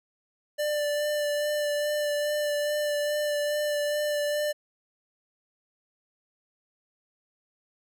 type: tone with vibrato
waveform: square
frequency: 591 Hz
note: D5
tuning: 11 cents sharp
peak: -26 dBFS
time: 0.58-4.53 s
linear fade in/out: 20 ms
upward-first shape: sine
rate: 2.4 Hz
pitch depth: 16 cents each way
effects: none